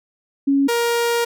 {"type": "tone pair in turn", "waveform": ["sine", "sawtooth"], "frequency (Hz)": [277.2, 470.7], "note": ["C#4", "A#4"], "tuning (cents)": [0, 17], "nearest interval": "major sixth", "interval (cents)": 917, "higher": "second", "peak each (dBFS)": -13, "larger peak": "neither", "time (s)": [[0.47, 0.68], [0.68, 1.25]], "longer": "second", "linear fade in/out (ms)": 10, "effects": []}